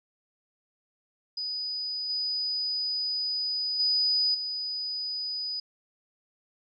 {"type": "tone with level steps", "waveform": "sine", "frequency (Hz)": 4970, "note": "D#8", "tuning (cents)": -3, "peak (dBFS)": [-30, -27, -22, -30], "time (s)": [1.37, 5.6], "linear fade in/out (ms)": 5, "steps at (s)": [2.09, 3.79, 4.34], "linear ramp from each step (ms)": 10, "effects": []}